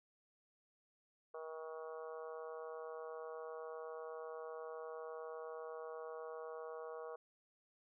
harmonic tone, 159.3 Hz, D#3, 41 cents sharp, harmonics 3 / 4 / 5 / 6 / 7 / 8 / 9, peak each -47 / -52 / -57 / -61 / -54 / -60 / -62 dBFS, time 1.34-7.16 s, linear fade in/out 5 ms, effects none

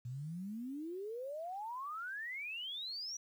sine exponential sweep, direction up, 117.8 to 5900 Hz, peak -40 dBFS, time 0.05-3.17 s, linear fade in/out 5 ms, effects 11-bit

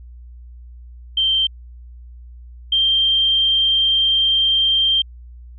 sine tone pair in turn, 3136 / 3165 Hz, G7 / G7, 0 / +16 cents, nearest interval unison, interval 16 cents, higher second, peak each -14 / -13 dBFS, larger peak second, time 1.17-1.47 / 2.72-5.02 s, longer second, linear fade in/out 5 ms, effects added 60 Hz sine -36 dBFS peak until 5.58 s

